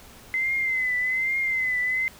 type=tone with vibrato; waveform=sine; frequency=2054 Hz; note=C7; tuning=33 cents flat; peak=-22 dBFS; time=0.34-2.08 s; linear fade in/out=0 ms; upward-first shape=triangle; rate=1.2 Hz; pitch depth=67 cents each way; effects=pink hiss -48 dBFS RMS until 2.19 s